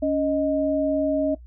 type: tone pair together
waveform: sine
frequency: 280.9 / 622.3 Hz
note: C#4 / D#5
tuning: +23 / 0 cents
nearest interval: octave + major second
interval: 1377 cents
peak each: -22 dBFS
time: 0.02-1.35 s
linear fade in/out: 10 ms
effects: noise-tail reverb RT60 0.1 s tail -17 dB re dry + added 60 Hz sine -41 dBFS peak until 1.46 s